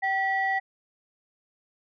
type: tone pair together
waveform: sine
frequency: 772 / 1943.1 Hz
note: G5 / B6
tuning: -27 / -29 cents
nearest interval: octave + major third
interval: 1598 cents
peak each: -25 dBFS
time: 0.02-0.6 s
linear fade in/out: 20 ms
effects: tanh soft clip ceiling -17 dBFS